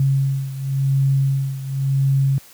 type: beating tone pair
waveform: sine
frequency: 135.9 / 136.83 Hz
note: C#3 / C#3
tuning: -34 / -22 cents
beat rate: 0.93 Hz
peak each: -17 / -21 dBFS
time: 0-2.38 s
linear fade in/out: 0 ms
effects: white hiss -46 dBFS RMS until 2.53 s + high-pass 80 Hz 12 dB/octave